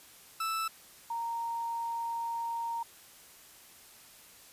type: tone pair in turn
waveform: 40% pulse / sine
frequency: 1318.5 / 927.5 Hz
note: E6 / A#5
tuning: 0 / -9 cents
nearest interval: tritone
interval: 609 cents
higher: first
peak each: -30 / -32 dBFS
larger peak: first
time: 0.4-0.68 / 1.1-2.83 s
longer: second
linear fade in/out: 5 ms
effects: white hiss -55 dBFS RMS until 4.52 s + resampled to 32000 Hz